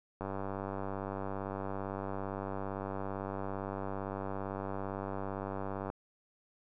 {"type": "click train", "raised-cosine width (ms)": 1, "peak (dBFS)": -24, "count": 557, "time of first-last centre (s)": [0.21, 5.901], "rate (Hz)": 97.7, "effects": []}